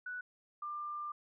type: tone pair in turn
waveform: sine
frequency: 1480 / 1192.7 Hz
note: F#6 / D6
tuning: 0 / +26 cents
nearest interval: major third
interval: 374 cents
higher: first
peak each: -39 / -38 dBFS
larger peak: second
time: 0.06-0.21 / 0.62-1.12 s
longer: second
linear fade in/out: 5 ms
effects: none